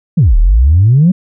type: exponential two-way sweep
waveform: sine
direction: down then up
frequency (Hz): 193.1 to 36.14 to 193.1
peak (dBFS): -3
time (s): 0.17-1.12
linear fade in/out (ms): 10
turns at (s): 0.37
effects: tanh soft clip ceiling 0 dBFS